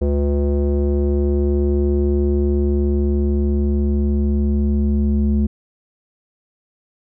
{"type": "tone with low-pass filter sweep", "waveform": "square", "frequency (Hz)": 71.6, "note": "D2", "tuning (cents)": -43, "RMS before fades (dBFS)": -17, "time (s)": [0.01, 5.47], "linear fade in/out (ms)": 10, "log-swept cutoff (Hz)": [450, 250], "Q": 3.8, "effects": []}